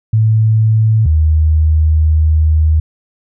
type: tone pair in turn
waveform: sine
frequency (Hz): 110 / 78.12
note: A2 / D#2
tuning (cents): 0 / +8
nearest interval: tritone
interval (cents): 592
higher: first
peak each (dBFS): -7 / -7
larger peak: neither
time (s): 0.13-1.06 / 1.06-2.8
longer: second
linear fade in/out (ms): 5
effects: none